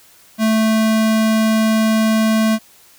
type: tone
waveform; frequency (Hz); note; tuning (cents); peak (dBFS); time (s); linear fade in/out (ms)
square; 220; A3; 0; -13; 0.38-2.59; 50
effects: white hiss -48 dBFS RMS until 2.98 s